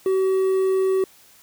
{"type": "tone with quantisation", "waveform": "triangle", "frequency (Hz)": 380.2, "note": "F#4", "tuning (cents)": 47, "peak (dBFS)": -15, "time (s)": [0.06, 1.04], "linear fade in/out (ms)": 2, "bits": 7, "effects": ["white hiss -52 dBFS RMS until 1.42 s"]}